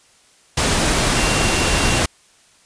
sine tone in noise, 2756 Hz, F7, 24 cents flat, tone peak -26 dBFS, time 1.16-2 s, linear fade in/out 5 ms, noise pink, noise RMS -17 dBFS, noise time 0.57-2.06 s, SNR -12 dB, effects white hiss -53 dBFS RMS until 2.65 s + resampled to 22050 Hz

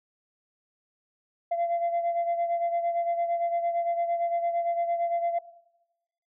sine beating tone pair, 684 / 692.8 Hz, F5 / F5, -36 / -14 cents, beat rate 8.8 Hz, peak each -24 / -30 dBFS, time 1.51-5.39 s, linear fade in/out 10 ms, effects noise-tail reverb RT60 0.9 s tail -17 dB re dry + tanh soft clip ceiling -21 dBFS

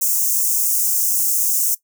white high-pass noise, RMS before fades -18 dBFS, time 0.01-1.75 s, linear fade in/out 10 ms, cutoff 6000 Hz, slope 48 dB/octave, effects noise-tail reverb RT60 0.1 s tail -18 dB re dry

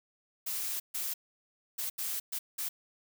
blue noise bursts at uneven times, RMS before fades -35 dBFS, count 6, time 0.46-0.8 / 0.94-1.14 / 1.78-1.9 / 1.98-2.2 / 2.32-2.39 / 2.58-2.69 s, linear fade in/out 10 ms, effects none

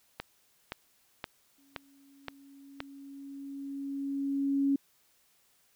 click train, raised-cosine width 0.3 ms, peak -19 dBFS, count 6, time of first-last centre 0.2-2.804 s, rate 1.92 Hz
sine tone with exponential growth, 277.2 Hz, C#4, in tune, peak -23 dBFS, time 1.58-4.76 s, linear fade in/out 5 ms, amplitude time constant 690 ms
effects white hiss -68 dBFS RMS until 5.75 s

